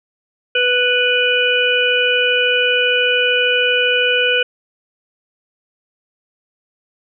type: harmonic tone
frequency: 493.9 Hz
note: B4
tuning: in tune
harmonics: 1 / 3 / 5 / 6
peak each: -18 / -18 / -18 / -18 dBFS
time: 0.55-4.43 s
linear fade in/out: 5 ms
effects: none